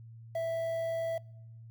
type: tone with quantisation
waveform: triangle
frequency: 659.3 Hz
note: E5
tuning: in tune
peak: -28 dBFS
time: 0.35-1.18 s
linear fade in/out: 5 ms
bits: 9
effects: noise-tail reverb RT60 0.8 s tail -26 dB re dry + added 114 Hz sine -47 dBFS peak until 1.7 s